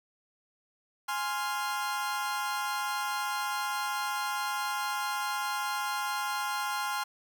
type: chord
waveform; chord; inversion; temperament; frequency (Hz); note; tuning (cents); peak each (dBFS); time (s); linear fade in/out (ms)
40% pulse; F minor; first; equal; 830.6 / 1046.5 / 1396.9; Ab5 / C6 / F6; 0 / 0 / 0; -34; 1.08-7.04; 10
effects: none

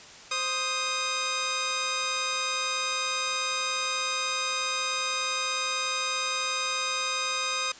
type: tone pair together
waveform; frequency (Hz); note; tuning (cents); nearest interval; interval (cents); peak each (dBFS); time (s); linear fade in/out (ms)
10% pulse; 523.3 / 1244.6; C5 / D#6; 0 / 0; octave + minor third; 1500; -26 / -19; 0.31-7.72; 5
effects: white hiss -47 dBFS RMS until 7.79 s + resampled to 16000 Hz

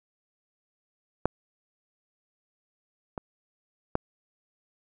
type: clicks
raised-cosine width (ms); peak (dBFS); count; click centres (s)
1; -8 / -19 / -10; 3; 1.256 / 3.178 / 3.954
effects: none

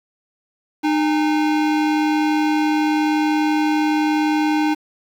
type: tone pair together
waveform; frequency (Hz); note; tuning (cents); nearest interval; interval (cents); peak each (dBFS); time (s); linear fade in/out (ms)
square; 305.3 / 815; D#4 / G#5; -33 / -33; octave + perfect fourth; 1700; -17 / -25; 0.83-4.75; 20
effects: low-pass 4000 Hz 12 dB/octave + 7-bit

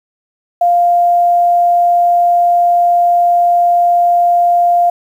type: tone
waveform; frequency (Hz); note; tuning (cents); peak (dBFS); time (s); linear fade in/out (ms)
sine; 698.5; F5; 0; -7; 0.61-4.9; 5
effects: 7-bit

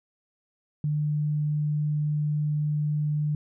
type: tone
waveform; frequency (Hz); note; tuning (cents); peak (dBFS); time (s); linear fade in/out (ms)
sine; 149.7; D3; +33; -23; 0.84-3.35; 2
effects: none

